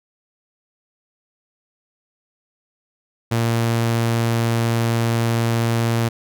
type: tone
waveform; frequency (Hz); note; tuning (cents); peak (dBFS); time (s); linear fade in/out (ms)
sawtooth; 115.8; A#2; -11; -13; 3.31-6.09; 10
effects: none